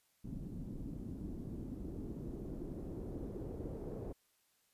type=noise with low-pass filter sweep; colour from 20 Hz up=pink; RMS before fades=-44 dBFS; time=0.24-4.13 s; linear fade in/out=10 ms; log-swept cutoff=220 to 440 Hz; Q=2; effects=white hiss -75 dBFS RMS until 4.73 s + resampled to 32000 Hz